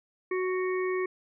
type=harmonic tone; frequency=370 Hz; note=F#4; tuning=in tune; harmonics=1 / 3 / 5 / 6; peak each=-27 / -37 / -39 / -39 dBFS; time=0.31-1.06 s; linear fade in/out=5 ms; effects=none